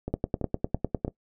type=two click trains; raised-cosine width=2 ms; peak=-12 / -18 dBFS; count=10 / 4; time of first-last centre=0.14-1.048 / 0.08-1.08 s; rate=9.91 / 3 Hz; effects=noise-tail reverb RT60 0.1 s tail -18 dB re dry